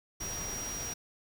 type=tone in noise; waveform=sine; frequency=5720 Hz; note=F8; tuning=41 cents sharp; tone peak=-37 dBFS; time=0.2-0.94 s; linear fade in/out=10 ms; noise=pink; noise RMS=-41 dBFS; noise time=0.2-0.94 s; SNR=+1 dB; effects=none